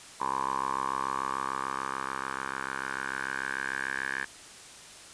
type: tone with band-pass filter sweep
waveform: 10% pulse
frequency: 66.8 Hz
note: C2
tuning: 36 cents sharp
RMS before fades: -33 dBFS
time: 0.2-4.25 s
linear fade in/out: 10 ms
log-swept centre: 1000 to 1700 Hz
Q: 6.3
effects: white hiss -48 dBFS RMS until 5.13 s + resampled to 22050 Hz